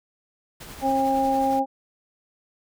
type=noise with tremolo; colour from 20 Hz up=pink; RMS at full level=-39 dBFS; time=0.6-1.6 s; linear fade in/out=10 ms; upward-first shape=triangle; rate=11 Hz; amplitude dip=40%
type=harmonic tone; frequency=269 Hz; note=C4; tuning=48 cents sharp; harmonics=1 / 2 / 3; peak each=-25 / -26 / -21 dBFS; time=0.81-1.66 s; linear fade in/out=50 ms
effects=none